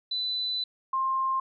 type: tone pair in turn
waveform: sine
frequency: 3996 / 1058.4 Hz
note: B7 / C6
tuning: +20 / +20 cents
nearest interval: octave + major seventh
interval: 2300 cents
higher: first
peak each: -27 / -24 dBFS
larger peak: second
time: 0.11-0.64 / 0.93-1.4 s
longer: first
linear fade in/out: 5 ms
effects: none